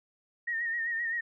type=tone with vibrato; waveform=sine; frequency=1855 Hz; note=A#6; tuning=9 cents flat; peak=-29 dBFS; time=0.47-1.21 s; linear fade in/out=10 ms; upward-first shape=sine; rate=7.7 Hz; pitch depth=51 cents each way; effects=none